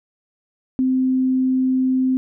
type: tone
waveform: sine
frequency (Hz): 259.1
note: C4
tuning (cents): -17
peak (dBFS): -15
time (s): 0.79-2.17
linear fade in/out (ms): 0
effects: none